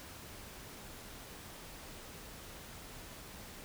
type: silence
effects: pink hiss -50 dBFS RMS until 3.64 s